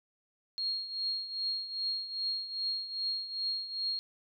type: tone with tremolo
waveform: sine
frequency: 4265 Hz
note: C8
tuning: 32 cents sharp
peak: -29 dBFS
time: 0.58-3.99 s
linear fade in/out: 0 ms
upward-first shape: triangle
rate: 2.5 Hz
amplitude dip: 75%
effects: none